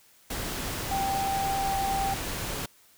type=tone in noise; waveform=sine; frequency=783 Hz; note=G5; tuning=2 cents flat; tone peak=-26 dBFS; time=0.91-2.14 s; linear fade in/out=5 ms; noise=pink; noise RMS=-33 dBFS; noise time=0.3-2.66 s; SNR=+4 dB; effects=white hiss -59 dBFS RMS until 2.97 s